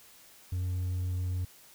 sine tone with hard clipping, 90.7 Hz, F#2, 34 cents flat, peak -30 dBFS, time 0.52-1.45 s, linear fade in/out 5 ms, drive 2 dB, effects white hiss -56 dBFS RMS until 1.74 s

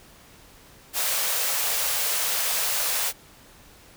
white high-pass noise, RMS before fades -25 dBFS, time 0.93-3.13 s, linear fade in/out 50 ms, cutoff 440 Hz, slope 96 dB/octave, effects pink hiss -51 dBFS RMS until 3.96 s

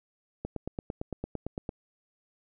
click train, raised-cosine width 2 ms, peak -20 dBFS, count 12, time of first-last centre 0.45-1.692 s, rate 8.86 Hz, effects none

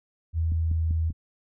sine tone with pitch glide, 81.7 to 81.04 Hz, E2 to E2, -15 to -29 cents, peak -22 dBFS, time 0.33-1.13 s, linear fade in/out 50 ms, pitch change -14 cents, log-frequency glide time 0.52-0.86 s
click train, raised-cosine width 5 ms, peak -23 dBFS, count 4, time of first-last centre 0.52-1.104 s, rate 5.14 Hz
effects none

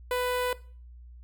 sawtooth tone with notch filter, 497 Hz, B4, 11 cents sharp, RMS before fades -28 dBFS, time 0.11-0.53 s, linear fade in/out 2 ms, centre 5900 Hz, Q 1.2, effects noise-tail reverb RT60 0.4 s tail -18 dB re dry + added 60 Hz sine -45 dBFS peak until 1.23 s

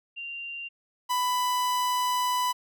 sine / 45% pulse tone pair in turn, 2776 / 994.6 Hz, F7 / B5, -11 / +12 cents, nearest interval octave + tritone, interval 1777 cents, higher first, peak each -34 / -24 dBFS, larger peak second, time 0.16-0.69 / 1.09-2.53 s, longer second, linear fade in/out 20 ms, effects none

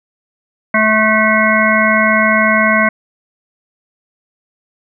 harmonic tone, 217.1 Hz, A3, 23 cents flat, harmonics 1 / 3 / 5 / 7 / 9 / 10, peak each -16 / -16 / -16 / -16 / -16 / -16 dBFS, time 0.74-2.89 s, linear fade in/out 5 ms, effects none

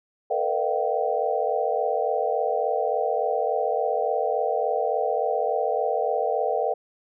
sine tone cluster, 449.3 / 492.8 / 608 / 695 / 771 Hz, A4 / B4 / D#5 / F5 / G5, +36 / -4 / -40 / -9 / -29 cents, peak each -28 dBFS, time 0.3-6.74 s, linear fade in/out 10 ms, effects none

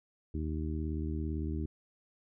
harmonic tone, 77.78 Hz, D#2, in tune, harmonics 1 / 2 / 3 / 4 / 5, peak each -34 / -41 / -41 / -40 / -46 dBFS, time 0.34-1.66 s, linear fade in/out 5 ms, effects none

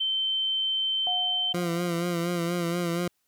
sine tone, 3097 Hz, G7, 22 cents flat, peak -24 dBFS, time 0-1.53 s, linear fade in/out 10 ms
sine tone with exponential decay, 725 Hz, F#5, 35 cents flat, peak -29 dBFS, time 1.07-2.55 s, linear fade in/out 0 ms, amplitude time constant 320 ms
20% pulse tone with vibrato, 172.5 Hz, F3, 21 cents flat, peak -21 dBFS, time 1.54-3.08 s, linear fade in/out 5 ms, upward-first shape sine, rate 4.2 Hz, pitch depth 44 cents each way
effects white hiss -74 dBFS RMS until 3.27 s

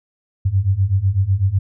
sine beating tone pair, 92.5 / 100.5 Hz, F#2 / G2, 0 / +44 cents, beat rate 8 Hz, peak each -18 / -16 dBFS, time 0.45-1.59 s, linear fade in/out 10 ms, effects none

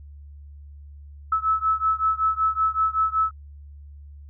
sine beating tone pair, 1300 / 1305.3 Hz, E6 / E6, -24 / -17 cents, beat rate 5.3 Hz, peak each -22 / -23 dBFS, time 1.32-3.31 s, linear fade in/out 5 ms, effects added 72 Hz sine -40 dBFS peak until 4.29 s

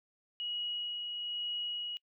sine tone with tremolo, 2905 Hz, F#7, 32 cents flat, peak -34 dBFS, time 0.4-1.97 s, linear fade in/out 0 ms, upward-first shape sine, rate 1.1 Hz, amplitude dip 30%, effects noise-tail reverb RT60 0.1 s tail -26 dB re dry

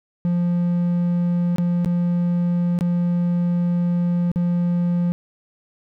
triangle tone with dropouts, 174.61 Hz, F3, in tune, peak -15 dBFS, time 0.25-5.12 s, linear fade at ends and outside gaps 0 ms, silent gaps 1.56-1.583 / 1.847-1.859 / 2.789-2.809 / 4.316-4.359 s, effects none

